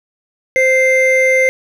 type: tone pair together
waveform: triangle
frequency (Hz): 520 / 2090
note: C5 / C7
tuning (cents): -11 / -2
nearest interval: 2 octaves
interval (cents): 2409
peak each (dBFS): -10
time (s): 0.56-1.49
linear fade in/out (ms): 0
effects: none